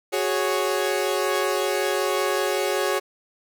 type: chord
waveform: sawtooth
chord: F# suspended second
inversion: none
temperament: equal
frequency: 370 / 415.3 / 554.4 Hz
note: F#4 / G#4 / C#5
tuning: 0 / 0 / 0 cents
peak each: -22 dBFS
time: 0.12-3 s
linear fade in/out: 20 ms
effects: none